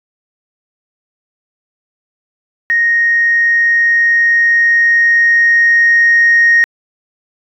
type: tone with level ramp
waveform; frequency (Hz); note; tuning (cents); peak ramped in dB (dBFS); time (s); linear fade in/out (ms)
sine; 1864.7; A#6; 0; -8 to -4; 2.7-6.64; 0
effects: tanh soft clip ceiling -2 dBFS

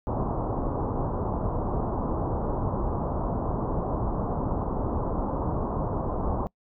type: low-pass noise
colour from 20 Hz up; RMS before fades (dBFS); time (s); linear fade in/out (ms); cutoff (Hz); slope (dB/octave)
pink; -28; 0.07-6.47; 0; 1100; 48
effects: noise-tail reverb RT60 0.1 s tail -25 dB re dry

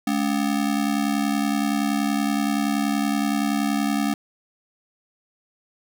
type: ring-modulated tone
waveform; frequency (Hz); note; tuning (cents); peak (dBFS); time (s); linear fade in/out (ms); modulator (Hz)
square; 247.8; B3; +6; -18; 0.07-4.14; 2; 35.3
effects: none

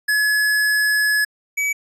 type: tone pair in turn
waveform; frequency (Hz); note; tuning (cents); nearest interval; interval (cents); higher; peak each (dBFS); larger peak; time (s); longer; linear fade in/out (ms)
square; 1700 / 2282; G#6 / C#7; +40 / +50; perfect fourth; 510; second; -16 / -19; first; 0.08-1.25 / 1.57-1.73; first; 10
effects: resampled to 32000 Hz

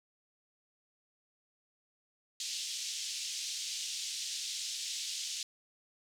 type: band-pass noise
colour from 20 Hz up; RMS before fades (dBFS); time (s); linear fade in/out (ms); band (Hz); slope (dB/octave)
white; -39; 2.4-5.43; 2; 3000 to 6900; 24
effects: none

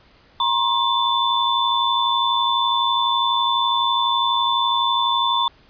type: tone cluster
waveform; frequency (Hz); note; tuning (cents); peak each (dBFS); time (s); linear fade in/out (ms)
sine; 951 / 1063 / 3517; A#5 / C6 / A7; +34 / +27 / -1; -21; 0.4-5.48; 2
effects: pink hiss -53 dBFS RMS until 5.69 s + resampled to 11025 Hz

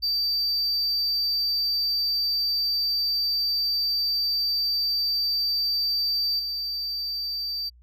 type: tone with level steps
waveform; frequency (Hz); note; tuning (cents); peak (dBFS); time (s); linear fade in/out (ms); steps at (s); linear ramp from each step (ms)
triangle; 4648; D8; -19; -21 / -26; 0.02-7.7; 20; 6.39; 5
effects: added 60 Hz sine -50 dBFS peak until 7.82 s

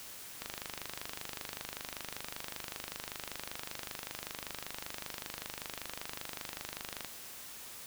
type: click train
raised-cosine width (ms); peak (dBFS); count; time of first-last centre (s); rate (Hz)
0.2; -21; 168; 0.42-7.047; 25.2
effects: white hiss -48 dBFS RMS until 7.86 s

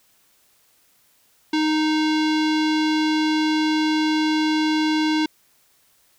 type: tone with low-pass filter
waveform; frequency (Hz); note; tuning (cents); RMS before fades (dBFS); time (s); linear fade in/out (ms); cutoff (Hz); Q
square; 310; D#4; -6; -20; 1.53-5.26; 5; 4200; 2
effects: white hiss -60 dBFS RMS until 6.18 s

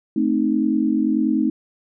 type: chord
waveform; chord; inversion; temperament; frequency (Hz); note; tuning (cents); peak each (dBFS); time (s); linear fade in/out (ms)
sine; A diminished; none; equal; 220 / 261.6 / 311.1; A3 / C4 / Eb4; 0 / 0 / 0; -21 / -21 / -20; 0.16-1.5; 5
effects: none

